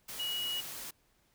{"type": "tone in noise", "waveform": "sine", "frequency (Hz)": 2908, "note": "F#7", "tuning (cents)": -31, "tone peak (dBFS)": -33, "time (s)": [0.19, 0.61], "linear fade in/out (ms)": 10, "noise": "white", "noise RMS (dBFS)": -43, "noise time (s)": [0.08, 0.91], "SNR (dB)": 7, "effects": ["pink hiss -71 dBFS RMS until 1.34 s"]}